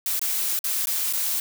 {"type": "noise with dropouts", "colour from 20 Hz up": "blue", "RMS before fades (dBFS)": -25, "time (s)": [0.06, 1.4], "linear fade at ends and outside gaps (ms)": 2, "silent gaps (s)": [[0.194, 0.215], [0.591, 0.641], [0.857, 0.87], [1.128, 1.133]], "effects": []}